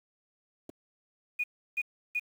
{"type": "clicks", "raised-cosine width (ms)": 2, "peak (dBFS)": -31, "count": 2, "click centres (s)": [0.693, 0.696]}
{"type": "tone bursts", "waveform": "sine", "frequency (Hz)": 2459, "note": "D#7", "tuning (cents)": -21, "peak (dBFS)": -27, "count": 3, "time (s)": [1.39, 2.197], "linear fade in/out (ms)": 10, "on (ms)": 49, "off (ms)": 330}
{"effects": ["high-pass 150 Hz 12 dB/octave", "9-bit"]}